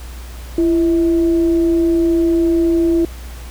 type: tone with frequency modulation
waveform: sine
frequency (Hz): 335.7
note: E4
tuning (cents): +32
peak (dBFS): -11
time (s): 0.58-3.05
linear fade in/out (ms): 2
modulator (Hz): 305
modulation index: 0.24
effects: added 60 Hz sine -29 dBFS peak until 3.5 s + pink hiss -39 dBFS RMS until 3.5 s